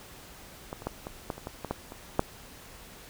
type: clicks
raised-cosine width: 1 ms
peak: -21 / -28 / -16 / -22 / -17 / -27 / -21 / -20 / -15 / -26 / -8 dBFS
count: 11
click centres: 0.729 / 0.821 / 0.87 / 1.069 / 1.302 / 1.38 / 1.471 / 1.647 / 1.71 / 1.921 / 2.194 s
effects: pink hiss -49 dBFS RMS until 3.09 s